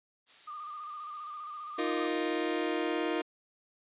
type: noise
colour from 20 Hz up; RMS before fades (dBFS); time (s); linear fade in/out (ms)
blue; -48; 0.26-2.54; 50
type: tone with vibrato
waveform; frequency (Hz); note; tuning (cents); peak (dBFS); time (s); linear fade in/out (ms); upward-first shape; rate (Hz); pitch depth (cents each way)
sine; 1206; D6; +46; -39; 0.47-2.07; 10; square; 15; 38
type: chord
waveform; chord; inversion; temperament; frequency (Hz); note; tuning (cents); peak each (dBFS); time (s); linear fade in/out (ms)
sawtooth; Eb suspended second; none; just; 311.1 / 350 / 466.7; Eb4 / F4 / Bb4; 0 / +4 / +2; -29 / -29 / -31; 1.78-3.22; 10
effects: resampled to 8000 Hz